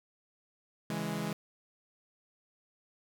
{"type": "chord", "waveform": "sawtooth", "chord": "C# minor", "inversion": "none", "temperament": "equal", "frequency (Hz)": [138.59, 164.81, 207.7], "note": ["C#3", "E3", "G#3"], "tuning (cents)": [0, 0, 0], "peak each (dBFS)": [-38, -33, -32], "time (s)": [0.9, 1.33], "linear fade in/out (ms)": 2, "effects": []}